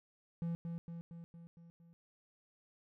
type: tone with echo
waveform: triangle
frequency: 168.5 Hz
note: E3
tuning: 38 cents sharp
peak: -33 dBFS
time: 0.42-0.55 s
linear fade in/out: 0 ms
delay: 230 ms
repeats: 6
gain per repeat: -4 dB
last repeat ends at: 1.93 s
effects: none